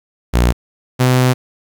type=tone pair in turn; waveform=sawtooth; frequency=60 / 127.14 Hz; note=B1 / C3; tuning=-49 / -49 cents; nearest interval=octave + minor second; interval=1300 cents; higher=second; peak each=-6 dBFS; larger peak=neither; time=0.33-0.53 / 0.99-1.34 s; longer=second; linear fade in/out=20 ms; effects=8-bit